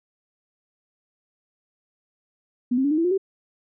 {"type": "tone with pitch steps", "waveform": "sine", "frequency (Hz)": [245.8, 265, 285.6, 307.9, 331.9, 357.8, 385.7], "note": ["B3", "C4", "D4", "D#4", "E4", "F4", "G4"], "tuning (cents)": [-8, 22, -48, -18, 12, 42, -28], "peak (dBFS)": -18, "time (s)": [2.71, 3.179], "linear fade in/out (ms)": 10, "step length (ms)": 67, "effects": []}